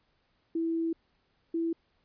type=tone pair in turn; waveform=sine; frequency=329.3 / 331.4 Hz; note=E4 / E4; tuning=-2 / +9 cents; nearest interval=unison; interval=11 cents; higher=second; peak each=-27 dBFS; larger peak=neither; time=0.55-0.93 / 1.54-1.73 s; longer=first; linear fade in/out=5 ms; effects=pink hiss -72 dBFS RMS until 2.04 s + resampled to 11025 Hz